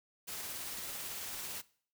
white noise with tremolo, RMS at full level -41 dBFS, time 0.27-1.62 s, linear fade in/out 20 ms, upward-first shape triangle, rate 18 Hz, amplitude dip 25%, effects noise-tail reverb RT60 0.5 s tail -20 dB re dry

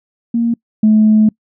sine tone pair in turn, 233.1 / 215.7 Hz, A#3 / A3, 0 / -34 cents, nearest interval minor second, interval 134 cents, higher first, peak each -11 / -5 dBFS, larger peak second, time 0.34-0.54 / 0.83-1.29 s, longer second, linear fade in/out 5 ms, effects noise-tail reverb RT60 0.1 s tail -26 dB re dry + tanh soft clip ceiling -2 dBFS

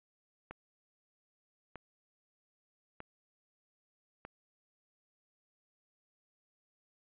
click train, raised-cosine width 0.5 ms, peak -29 dBFS, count 4, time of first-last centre 0.51-4.251 s, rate 0.802 Hz, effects resampled to 8000 Hz

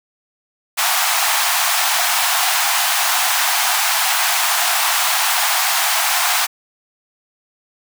pink high-pass noise, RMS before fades -17 dBFS, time 0.77-6.47 s, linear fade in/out 20 ms, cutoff 680 Hz, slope 96 dB/octave, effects none

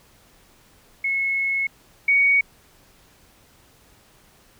sine tone pair in turn, 2185 / 2239 Hz, C#7 / C#7, -26 / +17 cents, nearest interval unison, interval 43 cents, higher second, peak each -20 / -14 dBFS, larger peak second, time 1.04-1.67 / 2.08-2.41 s, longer first, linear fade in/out 5 ms, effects pink hiss -55 dBFS RMS until 4.59 s

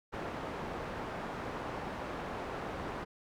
white low-pass noise, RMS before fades -40 dBFS, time 0.12-3.05 s, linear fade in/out 20 ms, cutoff 1000 Hz, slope 12 dB/octave, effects none

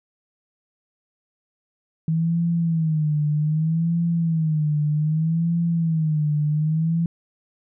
sine tone with vibrato, 159 Hz, D#3, 38 cents sharp, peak -18 dBFS, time 2.08-7.06 s, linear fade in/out 2 ms, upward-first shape sine, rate 0.64 Hz, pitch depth 110 cents each way, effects none

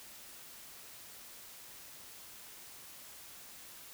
silence, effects white hiss -52 dBFS RMS until 3.93 s

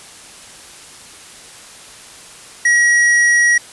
sine tone with hard clipping, 1909 Hz, A#6, 41 cents sharp, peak -11 dBFS, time 2.65-3.58 s, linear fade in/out 5 ms, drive 10 dB, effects white hiss -38 dBFS RMS until 3.72 s + resampled to 24000 Hz

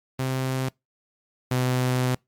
sawtooth tone pair in turn, 130.81 / 126.94 Hz, C3 / B2, 0 / +48 cents, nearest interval minor second, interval 52 cents, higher first, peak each -20 / -17 dBFS, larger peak second, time 0.19-0.69 / 1.51-2.15 s, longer second, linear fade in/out 5 ms, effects noise-tail reverb RT60 0.2 s tail -26 dB re dry + MP3 96 kbps

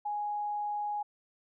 sine tone, 830.6 Hz, G#5, in tune, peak -31 dBFS, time 0.05-1.03 s, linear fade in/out 10 ms, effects none

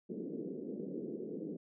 white band-pass noise, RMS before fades -42 dBFS, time 0.09-1.57 s, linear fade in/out 10 ms, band 170 to 450 Hz, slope 48 dB/octave, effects none

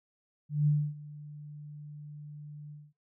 sine tone with ADSR envelope, 148.3 Hz, D3, 17 cents sharp, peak -21 dBFS, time 0.49-2.93 s, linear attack 180 ms, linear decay 270 ms, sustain -21 dB, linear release 220 ms, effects noise-tail reverb RT60 0.2 s tail -25 dB re dry

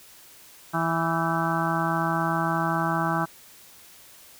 harmonic tone with a mistuned harmonic, 164.81 Hz, E3, in tune, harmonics 1 / 2 / 4 / 5 / 6 / 7 / 8 / 9, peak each -28 / -31 / -32 / -30 / -32 / -31 / -31 / -32 dBFS, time 0.73-3.26 s, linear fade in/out 20 ms, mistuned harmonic 9, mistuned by +59 cents, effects white hiss -50 dBFS RMS until 4.39 s

